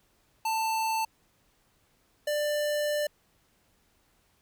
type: tone pair in turn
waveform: square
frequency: 888 / 592.7 Hz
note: A5 / D5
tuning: +16 / +16 cents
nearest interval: perfect fifth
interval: 700 cents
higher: first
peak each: -27 dBFS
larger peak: neither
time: 0.45-1.05 / 2.27-3.07 s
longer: second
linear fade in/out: 5 ms
effects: pink hiss -68 dBFS RMS until 4.41 s